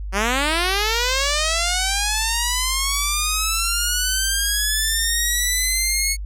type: linear sweep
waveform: 5% pulse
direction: up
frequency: 185.1 to 2200 Hz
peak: -7 dBFS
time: 0.12-6.17 s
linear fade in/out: 50 ms
effects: added 50 Hz sine -26 dBFS peak until 6.25 s + low-pass 11000 Hz 12 dB/octave